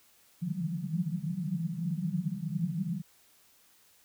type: band-pass noise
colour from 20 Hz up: pink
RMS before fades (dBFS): -33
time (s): 0.41-3.02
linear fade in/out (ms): 20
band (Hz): 150 to 190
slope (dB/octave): 96
effects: white hiss -63 dBFS RMS until 4.04 s